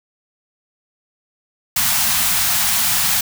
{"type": "band-stop noise", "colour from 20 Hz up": "white", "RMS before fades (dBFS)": -17, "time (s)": [1.76, 3.21], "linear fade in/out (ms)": 5, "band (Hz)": [250, 660], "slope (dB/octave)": 96, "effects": []}